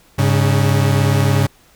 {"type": "tone pair together", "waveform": "40% pulse", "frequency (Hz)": [101.51, 138.6], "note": ["G#2", "C#3"], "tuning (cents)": [-39, 0], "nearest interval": "perfect fourth", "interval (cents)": 539, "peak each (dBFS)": -14, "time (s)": [0.18, 1.47], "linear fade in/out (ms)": 10, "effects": ["pink hiss -51 dBFS RMS until 1.75 s"]}